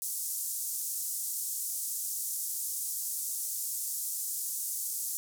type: band-pass noise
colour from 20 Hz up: white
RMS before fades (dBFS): -35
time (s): 0.02-5.17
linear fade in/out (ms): 0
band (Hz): 6500 to 14000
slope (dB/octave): 24
effects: none